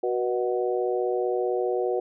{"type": "harmonic tone with a mistuned harmonic", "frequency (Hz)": 123.47, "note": "B2", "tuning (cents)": 0, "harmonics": [3, 4, 5, 6], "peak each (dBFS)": [-26, -27, -33, -32], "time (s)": [0.03, 2], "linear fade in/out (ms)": 5, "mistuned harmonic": 4, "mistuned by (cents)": -29, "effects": []}